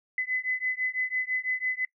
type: beating tone pair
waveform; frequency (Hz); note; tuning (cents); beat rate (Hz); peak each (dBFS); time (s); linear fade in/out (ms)
sine; 2015 / 2021; B6 / B6; +34 / +39; 6; -30; 0.18-1.85; 2
effects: noise-tail reverb RT60 0.1 s tail -24 dB re dry